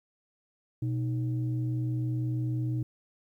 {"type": "tone pair together", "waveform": "sine", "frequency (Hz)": [123, 311.1], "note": ["B2", "D#4"], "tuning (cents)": [-7, 0], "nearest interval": "octave + major third", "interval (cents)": 1607, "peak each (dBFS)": [-27, -35], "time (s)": [0.82, 2.83], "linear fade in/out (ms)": 5, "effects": ["tanh soft clip ceiling -21 dBFS", "11-bit"]}